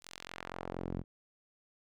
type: tone with band-pass filter sweep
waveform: sawtooth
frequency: 44.27 Hz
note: F1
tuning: 24 cents sharp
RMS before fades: -42 dBFS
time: 0.01-1.04 s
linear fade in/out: 50 ms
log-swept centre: 7500 to 170 Hz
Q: 0.82
effects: none